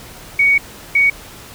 sine tone pair in turn, 2240 / 2240 Hz, C#7 / C#7, +18 / +18 cents, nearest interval unison, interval 0 cents, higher neither, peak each -9 dBFS, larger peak neither, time 0.39-0.58 / 0.95-1.1 s, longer first, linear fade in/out 5 ms, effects pink hiss -37 dBFS RMS until 1.54 s

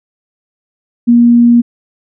sine tone, 237.6 Hz, A#3, 33 cents sharp, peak -3 dBFS, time 1.07-1.62 s, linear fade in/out 20 ms, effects none

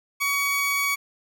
45% pulse tone pair together, 1127 / 2254 Hz, C#6 / C#7, +28 / +28 cents, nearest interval octave, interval 1200 cents, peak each -28 / -23 dBFS, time 0.2-0.96 s, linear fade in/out 20 ms, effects none

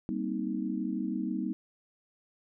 sine chord, C minor seventh, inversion second, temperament just, 196.22 / 235.5 / 261.6 / 314 Hz, G3 / Bb3 / C4 / Eb4, +2 / +18 / 0 / +16 cents, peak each -35 / -35 / -37 / -35 dBFS, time 0.09-1.53 s, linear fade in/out 0 ms, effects none

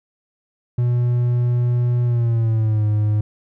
triangle tone with pitch glide, 121.6 to 105.86 Hz, B2 to G#2, -26 to +34 cents, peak -13 dBFS, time 0.78-3.21 s, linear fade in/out 5 ms, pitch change -240 cents, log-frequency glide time 2.04-2.85 s, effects none

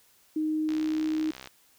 sine tone with pitch glide, 310.3 to 312.1 Hz, D#4 to D#4, -5 to +5 cents, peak -25 dBFS, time 0.36-1.31 s, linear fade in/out 5 ms, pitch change +10 cents, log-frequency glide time 0.49-1.18 s
click train, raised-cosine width 0.2 ms, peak -24 dBFS, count 52, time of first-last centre 0.69-1.473 s, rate 65.1 Hz
effects white hiss -62 dBFS RMS until 1.78 s

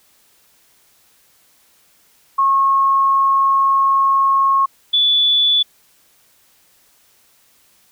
sine tone pair in turn, 1089 / 3457 Hz, C#6 / A7, -31 / -31 cents, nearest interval octave + minor sixth, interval 2000 cents, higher second, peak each -11 dBFS, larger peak neither, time 2.38-4.66 / 4.93-5.63 s, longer first, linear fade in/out 10 ms, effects white hiss -55 dBFS RMS until 7.91 s

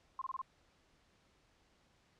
sine tone bursts, 1057 Hz, C6, 17 cents sharp, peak -37 dBFS, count 5, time 0.19-0.416 s, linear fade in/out 2 ms, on 26 ms, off 24 ms, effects pink hiss -71 dBFS RMS until 2.19 s + low-pass 6000 Hz 12 dB/octave

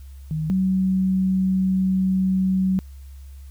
sine tone pair in turn, 156.3 / 188.25 Hz, D#3 / F#3, +8 / +30 cents, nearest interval minor third, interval 322 cents, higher second, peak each -22 / -17 dBFS, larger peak second, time 0.31-0.5 / 0.5-2.79 s, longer second, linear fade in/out 0 ms, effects added 68 Hz sine -37 dBFS peak until 3.5 s + white hiss -58 dBFS RMS until 3.5 s

